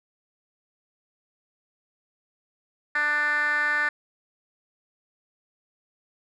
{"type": "tone with band-pass filter", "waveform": "10% pulse", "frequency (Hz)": 296.5, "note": "D4", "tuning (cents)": 17, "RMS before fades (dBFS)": -24, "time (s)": [2.95, 3.89], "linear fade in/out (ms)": 5, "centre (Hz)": 1700, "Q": 6.1, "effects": []}